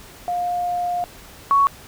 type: tone pair in turn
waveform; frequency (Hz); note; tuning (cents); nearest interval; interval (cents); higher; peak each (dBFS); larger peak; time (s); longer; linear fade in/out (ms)
sine; 708 / 1114.8; F5 / C#6; +23 / +9; minor sixth; 786; second; -20 / -12; second; 0.28-1.04 / 1.51-1.67; first; 0
effects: pink hiss -43 dBFS RMS until 1.87 s